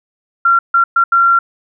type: tone bursts at uneven times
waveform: sine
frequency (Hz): 1373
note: F6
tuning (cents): -30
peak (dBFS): -7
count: 4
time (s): 0.45-0.59 / 0.74-0.84 / 0.96-1.04 / 1.12-1.39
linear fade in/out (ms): 5
effects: none